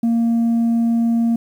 sine tone, 231.7 Hz, A#3, 10 cents flat, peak -11 dBFS, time 0.03-1.36 s, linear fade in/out 5 ms, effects tanh soft clip ceiling -13 dBFS + 8-bit

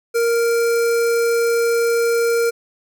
square tone with notch filter, 466.2 Hz, A#4, in tune, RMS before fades -17 dBFS, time 0.14-2.51 s, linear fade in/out 20 ms, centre 3300 Hz, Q 1.9, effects none

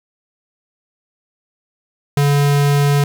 square tone, 143.1 Hz, D3, 45 cents flat, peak -12 dBFS, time 2.17-3.04 s, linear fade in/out 2 ms, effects 7-bit

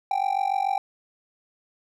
triangle tone with amplitude modulation, 784 Hz, G5, in tune, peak -16 dBFS, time 0.11-0.78 s, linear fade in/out 2 ms, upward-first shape sine, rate 46.9 Hz, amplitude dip 95%, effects none

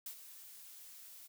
blue noise with ADSR envelope, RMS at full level -43 dBFS, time 0.06-1.28 s, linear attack 4 ms, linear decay 80 ms, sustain -11 dB, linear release 23 ms, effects none

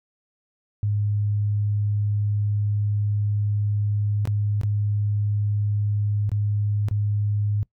sine tone with dropouts, 103.6 Hz, G#2, 4 cents flat, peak -20 dBFS, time 0.83-7.63 s, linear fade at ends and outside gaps 0 ms, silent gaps 4.254-4.274 / 4.613-4.634 / 6.293-6.317 / 6.885-6.911 s, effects noise-tail reverb RT60 0.1 s tail -22 dB re dry

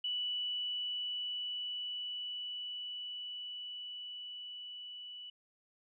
sine tone with level ramp, 2960 Hz, F#7, in tune, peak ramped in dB -33 to -45 dBFS, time 0.04-5.3 s, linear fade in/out 5 ms, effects none

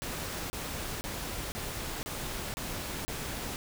pink noise bursts, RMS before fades -37 dBFS, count 7, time 0.02-3.56 s, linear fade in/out 0 ms, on 480 ms, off 30 ms, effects none

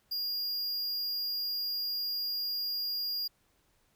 square tone, 4831 Hz, D8, 48 cents sharp, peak -32 dBFS, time 0.11-3.28 s, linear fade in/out 10 ms, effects pink hiss -71 dBFS RMS until 3.95 s

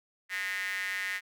square tone with high-pass filter, 96.6 Hz, G2, 25 cents flat, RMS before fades -34 dBFS, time 0.29-1.21 s, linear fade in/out 50 ms, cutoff 1900 Hz, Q 7.8, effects none

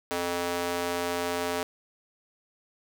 square tone with high-pass filter, 87.31 Hz, F2, in tune, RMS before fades -30 dBFS, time 0.11-1.63 s, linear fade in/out 0 ms, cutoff 440 Hz, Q 1.1, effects 9-bit

